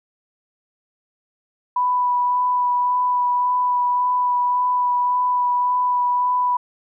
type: tone with vibrato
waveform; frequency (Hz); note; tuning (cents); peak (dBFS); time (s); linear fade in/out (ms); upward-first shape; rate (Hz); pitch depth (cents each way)
sine; 987.8; B5; 0; -16; 1.76-6.57; 5; sine; 1.8; 11
effects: none